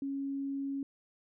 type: tone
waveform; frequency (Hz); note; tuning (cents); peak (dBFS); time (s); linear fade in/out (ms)
sine; 275.8; C#4; -9; -33; 0.02-0.83; 2
effects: none